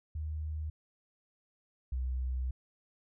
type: tone pair in turn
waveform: sine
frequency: 77.2 / 63.65 Hz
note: D#2 / C2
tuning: -13 / -47 cents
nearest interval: minor third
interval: 334 cents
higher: first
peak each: -34 / -31 dBFS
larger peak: second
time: 0.15-0.7 / 1.92-2.51 s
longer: second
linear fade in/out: 5 ms
effects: none